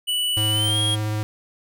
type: tone with pitch glide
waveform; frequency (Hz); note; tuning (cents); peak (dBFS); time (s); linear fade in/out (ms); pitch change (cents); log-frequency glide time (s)
square; 2960 to 3265; F#7 to G#7; 0 to -30; -21; 0.07-0.96; 20; +170; 0.5-0.79
type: tone with vibrato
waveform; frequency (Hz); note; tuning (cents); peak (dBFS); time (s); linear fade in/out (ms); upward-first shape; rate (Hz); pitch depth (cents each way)
square; 106.8; G#2; +49; -23; 0.37-1.23; 0; sine; 16; 11
effects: none